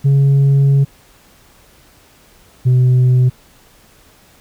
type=tone pair in turn; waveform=sine; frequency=138.6 / 126.52 Hz; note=C#3 / B2; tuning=0 / +42 cents; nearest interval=major second; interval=158 cents; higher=first; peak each=-5 dBFS; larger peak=neither; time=0.04-0.85 / 2.65-3.3 s; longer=first; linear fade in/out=20 ms; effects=tanh soft clip ceiling -7 dBFS + pink hiss -48 dBFS RMS until 4.4 s